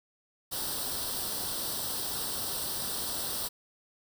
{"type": "noise with comb filter", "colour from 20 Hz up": "white", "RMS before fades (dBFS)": -34, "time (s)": [0.51, 3.49], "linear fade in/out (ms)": 20, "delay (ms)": 0.22, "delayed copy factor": 0.75, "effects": []}